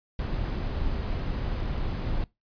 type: noise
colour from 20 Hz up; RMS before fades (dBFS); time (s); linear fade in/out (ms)
brown; -29; 0.19-2.24; 2
effects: noise-tail reverb RT60 0.2 s tail -22 dB re dry + resampled to 11025 Hz